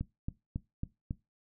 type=click train; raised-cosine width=5 ms; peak=-22 dBFS; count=5; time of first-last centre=0.01-1.109 s; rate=3.64 Hz; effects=noise-tail reverb RT60 0.2 s tail -18 dB re dry